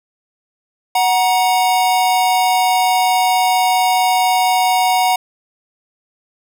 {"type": "tone pair together", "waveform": "square", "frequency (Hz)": [740, 945.1], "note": ["F#5", "A#5"], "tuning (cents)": [0, 24], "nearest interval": "major third", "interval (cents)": 424, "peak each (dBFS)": [-14, -18], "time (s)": [0.95, 5.16], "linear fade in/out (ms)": 5, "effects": []}